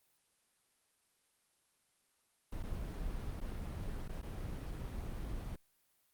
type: noise with dropouts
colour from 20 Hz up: brown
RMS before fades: -41 dBFS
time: 2.52-5.56 s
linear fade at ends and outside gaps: 5 ms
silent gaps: 2.628-2.635 / 3.404-3.412 / 4.08-4.091 / 4.217-4.228 s
effects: white hiss -75 dBFS RMS until 6.13 s + Opus 32 kbps